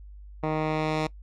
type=tone with low-pass filter sweep; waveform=10% pulse; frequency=155.56 Hz; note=D#3; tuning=in tune; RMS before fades=-27 dBFS; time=0.43-1.07 s; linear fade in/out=5 ms; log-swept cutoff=1500 to 5500 Hz; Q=0.76; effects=noise-tail reverb RT60 0.1 s tail -21 dB re dry + added 50 Hz sine -42 dBFS peak until 1.22 s